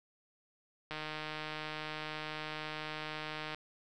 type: click train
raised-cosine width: 0.3 ms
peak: -24 dBFS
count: 407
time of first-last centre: 0.91-3.546 s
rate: 154 Hz
effects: none